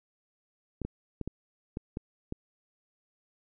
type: clicks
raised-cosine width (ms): 3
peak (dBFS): -21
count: 7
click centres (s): 0.817 / 0.85 / 1.213 / 1.276 / 1.771 / 1.971 / 2.324
effects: none